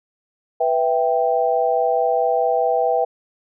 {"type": "chord", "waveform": "sine", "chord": "E minor", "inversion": "second", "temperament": "equal", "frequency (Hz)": [493.9, 659.3, 784], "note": ["B4", "E5", "G5"], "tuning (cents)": [0, 0, 0], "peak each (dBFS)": -20, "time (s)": [0.6, 3.05], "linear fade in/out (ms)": 10, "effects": []}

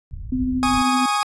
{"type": "low-pass noise", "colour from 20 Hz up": "pink", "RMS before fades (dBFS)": -31, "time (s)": [0.11, 0.82], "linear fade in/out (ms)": 0, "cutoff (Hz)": 110, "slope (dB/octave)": 24}
{"type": "tone with tremolo", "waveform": "sine", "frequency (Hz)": 255.2, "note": "C4", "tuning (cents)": -43, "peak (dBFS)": -18, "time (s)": [0.32, 1.06], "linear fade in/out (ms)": 5, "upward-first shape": "sine", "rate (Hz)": 13, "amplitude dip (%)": 30}
{"type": "chord", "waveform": "40% pulse", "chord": "Ab suspended fourth", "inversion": "none", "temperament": "equal with one note detuned", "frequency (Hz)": [826.8, 1108.7, 1244.5], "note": ["Ab5", "Db6", "Eb6"], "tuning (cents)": [-8, 0, 0], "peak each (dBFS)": [-21, -26, -21], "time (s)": [0.63, 1.23], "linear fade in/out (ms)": 0}
{"effects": ["resampled to 24000 Hz"]}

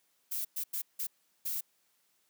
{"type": "noise bursts at uneven times", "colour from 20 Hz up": "violet", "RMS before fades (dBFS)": -35, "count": 5, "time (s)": [[0.31, 0.45], [0.56, 0.64], [0.73, 0.82], [0.99, 1.07], [1.45, 1.61]], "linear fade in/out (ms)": 10, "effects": ["white hiss -73 dBFS RMS until 2.29 s", "high-pass 150 Hz 12 dB/octave"]}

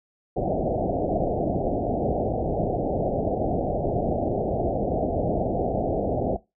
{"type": "low-pass noise", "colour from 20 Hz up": "white", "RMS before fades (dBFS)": -25, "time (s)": [0.36, 6.37], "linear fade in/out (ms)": 10, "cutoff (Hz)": 760, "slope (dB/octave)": 96, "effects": ["noise-tail reverb RT60 0.2 s tail -18 dB re dry"]}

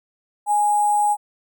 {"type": "tone with sample-and-hold", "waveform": "sine", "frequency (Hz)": 830.6, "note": "G#5", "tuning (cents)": 0, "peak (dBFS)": -15, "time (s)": [0.46, 1.17], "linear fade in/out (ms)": 50, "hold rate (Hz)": 8820, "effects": []}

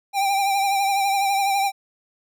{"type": "tone with vibrato", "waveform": "square", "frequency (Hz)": 790, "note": "G5", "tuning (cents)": 13, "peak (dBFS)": -19, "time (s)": [0.13, 1.72], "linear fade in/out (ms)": 50, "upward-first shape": "triangle", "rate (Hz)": 12, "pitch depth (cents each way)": 46, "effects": []}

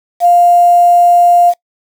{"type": "tone with quantisation", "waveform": "sine", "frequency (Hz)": 700, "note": "F5", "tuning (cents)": 4, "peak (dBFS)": -4, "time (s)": [0.2, 1.54], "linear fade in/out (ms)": 50, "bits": 5, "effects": ["noise-tail reverb RT60 0.1 s tail -22 dB re dry"]}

